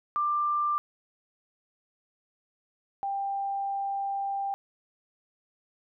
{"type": "tone pair in turn", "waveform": "sine", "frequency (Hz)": [1186, 791.6], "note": ["D6", "G5"], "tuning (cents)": [17, 17], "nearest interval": "perfect fifth", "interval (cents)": 700, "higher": "first", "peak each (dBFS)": [-24, -28], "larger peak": "first", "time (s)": [[0.16, 0.78], [3.03, 4.54]], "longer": "second", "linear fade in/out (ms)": 0, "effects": []}